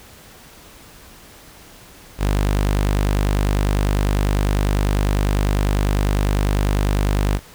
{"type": "tone", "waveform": "sawtooth", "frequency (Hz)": 50, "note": "G1", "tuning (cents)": 35, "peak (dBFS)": -12, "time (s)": [2.18, 7.4], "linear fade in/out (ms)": 50, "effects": ["pink hiss -44 dBFS RMS until 7.54 s"]}